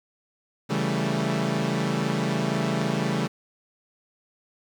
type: chord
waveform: sawtooth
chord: A dominant seventh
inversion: first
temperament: equal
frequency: 138.59 / 164.81 / 196 / 220 Hz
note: C#3 / E3 / G3 / A3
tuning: 0 / 0 / 0 / 0 cents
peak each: -25 dBFS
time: 0.69-3.28 s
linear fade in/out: 20 ms
effects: low-pass 7000 Hz 12 dB/octave + 9-bit